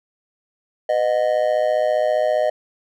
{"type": "tone with amplitude modulation", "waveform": "triangle", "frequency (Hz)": 617, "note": "D#5", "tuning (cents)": -15, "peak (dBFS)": -10, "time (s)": [0.89, 2.5], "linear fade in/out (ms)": 5, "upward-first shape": "sine", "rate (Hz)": 115, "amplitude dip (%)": 90, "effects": []}